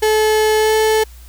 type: tone with pitch glide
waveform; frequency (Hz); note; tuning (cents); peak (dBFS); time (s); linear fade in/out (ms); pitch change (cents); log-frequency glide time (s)
35% pulse; 431.8 to 436.1; A4 to A4; -33 to -15; -10; 0.02-1.04; 10; +18; 0.58-0.74
effects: added 60 Hz sine -36 dBFS peak until 1.28 s + white hiss -47 dBFS RMS until 1.28 s